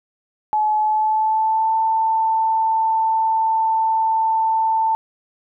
sine tone with pitch glide, 855 to 889.3 Hz, A5 to A5, -50 to +18 cents, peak -15 dBFS, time 0.53-4.95 s, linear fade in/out 0 ms, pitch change +68 cents, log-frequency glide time 0.77-1.75 s, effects none

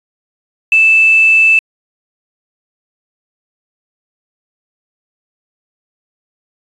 sine tone with quantisation, 2637 Hz, E7, in tune, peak -5 dBFS, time 0.72-1.59 s, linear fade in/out 2 ms, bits 5, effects resampled to 24000 Hz

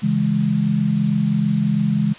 sine chord, C# minor, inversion none, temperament equal, 138.59 / 164.81 / 207.7 Hz, C#3 / E3 / G#3, 0 / 0 / 0 cents, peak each -22 / -21 / -18 dBFS, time 0.02-2.14 s, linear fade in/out 20 ms, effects white hiss -39 dBFS RMS until 2.18 s + resampled to 8000 Hz

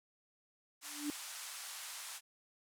white band-pass noise, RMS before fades -47 dBFS, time 0.81-2.21 s, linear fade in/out 50 ms, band 750 to 11000 Hz, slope 24 dB/octave
sine tone with exponential growth, 293.7 Hz, D4, in tune, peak -32 dBFS, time 0.83-1.1 s, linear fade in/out 0 ms, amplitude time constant 58 ms
effects none

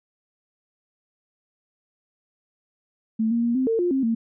sine tone with pitch steps, 221.7 / 233.7 / 235.9 / 260.1 / 452.8 / 353.1 / 267.4 / 227.8 Hz, A3 / A#3 / A#3 / C4 / A4 / F4 / C4 / A#3, +13 / +5 / +21 / -10 / +50 / +19 / +38 / -40 cents, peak -19 dBFS, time 3.19-4.15 s, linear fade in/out 10 ms, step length 120 ms, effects none

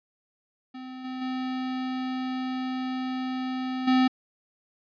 square tone with level steps, 257.4 Hz, C4, 28 cents flat, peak -38 / -33 / -29 / -19 dBFS, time 0.74-4.08 s, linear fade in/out 10 ms, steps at 1.04 / 1.21 / 3.87 s, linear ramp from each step 10 ms, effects resampled to 11025 Hz

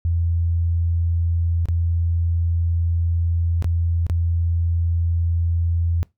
sine tone with dropouts, 84.4 Hz, E2, 41 cents sharp, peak -17 dBFS, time 0.05-6.03 s, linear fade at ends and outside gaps 0 ms, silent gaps 1.656-1.686 / 3.624-3.644 / 4.066-4.098 s, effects noise-tail reverb RT60 0.2 s tail -23 dB re dry

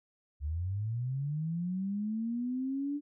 sine linear sweep, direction up, 69.3 to 293.7 Hz, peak -31 dBFS, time 0.4-3.01 s, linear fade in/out 50 ms, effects none

